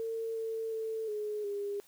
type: tone with pitch steps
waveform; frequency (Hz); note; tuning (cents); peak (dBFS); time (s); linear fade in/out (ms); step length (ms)
sine; 452 / 448.3 / 443.9 / 421.6 / 405.7; A4 / A4 / A4 / G#4 / G#4; +47 / +32 / +15 / +26 / -41; -33; 0-1.8; 0; 360
effects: white hiss -62 dBFS RMS until 1.87 s